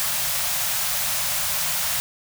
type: band-stop noise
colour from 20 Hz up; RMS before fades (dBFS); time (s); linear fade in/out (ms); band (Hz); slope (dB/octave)
white; -24; 0-2; 0; 190 to 540; 96
effects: none